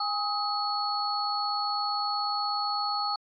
sine tone cluster, 821 / 1264 / 4384 Hz, G#5 / D#6 / C#8, -20 / +27 / -20 cents, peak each -31 dBFS, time 0-3.16 s, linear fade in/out 5 ms, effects AAC 64 kbps

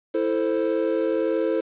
triangle chord, A minor, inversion second, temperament equal with one note detuned, 329.6 / 441.8 / 523.3 Hz, E4 / A4 / C5, 0 / +7 / 0 cents, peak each -23 dBFS, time 0.14-1.61 s, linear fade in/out 10 ms, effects resampled to 8000 Hz + 8-bit

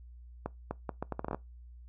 accelerating click train, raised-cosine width 1 ms, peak -20 dBFS, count 11, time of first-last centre 0.46-1.346 s, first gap 250 ms, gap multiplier 0.73, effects noise-tail reverb RT60 0.2 s tail -22 dB re dry + added 60 Hz sine -48 dBFS peak until 1.88 s

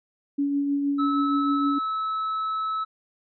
sine tone with tremolo, 283 Hz, C#4, 36 cents sharp, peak -20 dBFS, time 0.38-1.79 s, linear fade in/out 10 ms, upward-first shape triangle, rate 6.4 Hz, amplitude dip 35%
triangle tone, 1300 Hz, E6, 24 cents flat, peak -23 dBFS, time 0.98-2.85 s, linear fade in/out 20 ms
effects resampled to 11025 Hz

